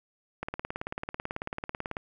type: click train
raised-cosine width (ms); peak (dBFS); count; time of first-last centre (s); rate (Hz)
0.5; -18; 29; 0.43-1.968; 18.2
effects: 10-bit